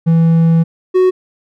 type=tone pair in turn; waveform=triangle; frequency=164.81 / 370 Hz; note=E3 / F#4; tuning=0 / 0 cents; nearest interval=octave + major second; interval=1400 cents; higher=second; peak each=-5 dBFS; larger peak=neither; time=0.06-0.64 / 0.94-1.11 s; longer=first; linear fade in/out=20 ms; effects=none